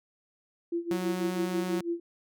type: tone with tremolo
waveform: sine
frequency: 340.8 Hz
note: F4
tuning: 42 cents flat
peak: -26 dBFS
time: 0.72-2 s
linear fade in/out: 5 ms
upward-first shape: sine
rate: 6.1 Hz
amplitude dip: 85%
type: tone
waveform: sawtooth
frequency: 183.8 Hz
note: F#3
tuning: 11 cents flat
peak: -27 dBFS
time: 0.91-1.81 s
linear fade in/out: 2 ms
effects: none